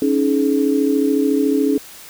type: chord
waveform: sine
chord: C# suspended second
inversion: none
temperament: equal with one note detuned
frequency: 277.2 / 311.1 / 424.8 Hz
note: C#4 / D#4 / G#4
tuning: 0 / 0 / +39 cents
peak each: -16 / -20 / -19 dBFS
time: 0.02-1.78 s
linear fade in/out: 2 ms
effects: white hiss -39 dBFS RMS until 2.09 s